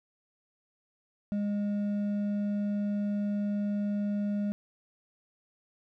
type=tone with hard clipping; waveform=triangle; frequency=204.8 Hz; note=G#3; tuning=24 cents flat; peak=-29 dBFS; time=1.32-4.52 s; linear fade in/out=0 ms; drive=8 dB; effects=none